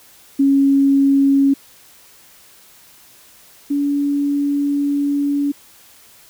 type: tone pair in turn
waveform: sine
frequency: 275.9 / 285.1 Hz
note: C#4 / C#4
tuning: -8 / +49 cents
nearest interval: minor second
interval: 57 cents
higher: second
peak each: -10 / -15 dBFS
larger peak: first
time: 0.39-1.54 / 3.7-5.52 s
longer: second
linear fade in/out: 10 ms
effects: white hiss -47 dBFS RMS until 6.29 s